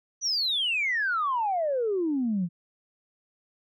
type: exponential sweep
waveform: sine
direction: down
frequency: 6040 to 164.81 Hz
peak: -23 dBFS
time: 0.21-2.49 s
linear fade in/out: 50 ms
effects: tanh soft clip ceiling -19 dBFS